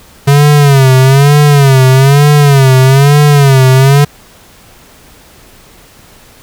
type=tone with vibrato; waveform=square; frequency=138.59 Hz; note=C#3; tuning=in tune; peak=-3 dBFS; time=0.27-4.05 s; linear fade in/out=10 ms; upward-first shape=sine; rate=1.1 Hz; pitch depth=110 cents each way; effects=pink hiss -39 dBFS RMS until 6.42 s